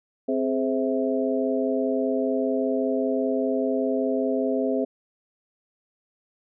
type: harmonic tone with a mistuned harmonic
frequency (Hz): 130.81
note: C3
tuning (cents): 0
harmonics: 2 / 3 / 4 / 5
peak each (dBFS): -25 / -27 / -28 / -29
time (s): 0.28-4.85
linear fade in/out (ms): 10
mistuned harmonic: 3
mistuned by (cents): +110
effects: none